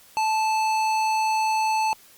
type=tone with hard clipping; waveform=sine; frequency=875 Hz; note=A5; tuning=10 cents flat; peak=-22 dBFS; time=0.17-1.93 s; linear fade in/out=0 ms; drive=15 dB; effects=white hiss -52 dBFS RMS until 2.17 s + Opus 48 kbps